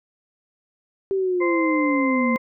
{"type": "linear sweep", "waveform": "sine", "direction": "down", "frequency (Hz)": [392, 230], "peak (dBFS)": -19, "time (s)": [1.11, 2.36], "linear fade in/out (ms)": 0}
{"type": "harmonic tone", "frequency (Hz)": 520, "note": "C5", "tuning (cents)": -11, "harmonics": [1, 2, 4], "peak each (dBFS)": [-26, -26, -26], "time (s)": [1.4, 2.38], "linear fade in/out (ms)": 20}
{"effects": []}